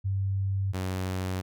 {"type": "tone pair in turn", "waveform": ["sine", "sawtooth"], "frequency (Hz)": [97.3, 93.18], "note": ["G2", "F#2"], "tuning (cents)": [-12, 13], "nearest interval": "minor second", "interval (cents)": 75, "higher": "first", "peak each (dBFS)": -25, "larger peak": "neither", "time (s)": [[0.04, 0.73], [0.73, 1.42]], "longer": "neither", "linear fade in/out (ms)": 20, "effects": []}